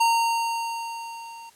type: tone with level ramp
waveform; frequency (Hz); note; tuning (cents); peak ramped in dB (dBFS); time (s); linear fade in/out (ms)
square; 922; A#5; -19; -17 to -41; 0-1.5; 10
effects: white hiss -56 dBFS RMS until 1.55 s + low-pass 11000 Hz 12 dB/octave